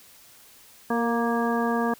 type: harmonic tone with a mistuned harmonic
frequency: 234.6 Hz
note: A#3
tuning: 11 cents sharp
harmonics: 1 / 2 / 3 / 4 / 5 / 7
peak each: -25 / -28 / -30 / -31 / -32 / -33 dBFS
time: 0.9-1.94 s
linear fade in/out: 5 ms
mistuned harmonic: 2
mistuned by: -20 cents
effects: white hiss -52 dBFS RMS until 1.99 s